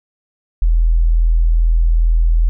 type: tone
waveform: sine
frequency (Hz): 41.2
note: E1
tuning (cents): 0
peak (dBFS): -9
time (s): 0.62-2.49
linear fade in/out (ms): 0
effects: none